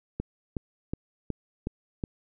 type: click train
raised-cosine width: 3 ms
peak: -17 dBFS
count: 6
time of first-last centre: 0.2-2.038 s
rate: 2.72 Hz
effects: none